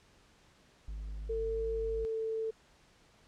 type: tone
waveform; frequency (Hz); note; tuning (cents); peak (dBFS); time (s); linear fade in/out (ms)
triangle; 51.91; G#1; 0; -36; 0.88-2.05; 0
type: tone with pitch glide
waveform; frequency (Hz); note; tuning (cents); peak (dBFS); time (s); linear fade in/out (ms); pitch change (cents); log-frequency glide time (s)
sine; 448.8 to 444.4; A4 to A4; +34 to +17; -32; 1.29-2.51; 10; -17; 1.88-2.18
effects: pink hiss -64 dBFS RMS until 3.27 s + low-pass 7000 Hz 12 dB/octave